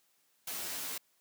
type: noise with comb filter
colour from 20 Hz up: white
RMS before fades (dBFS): -39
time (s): 0.47-0.98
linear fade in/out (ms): 5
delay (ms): 11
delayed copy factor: +0.8
effects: white hiss -72 dBFS RMS until 1.2 s + high-pass 150 Hz 12 dB/octave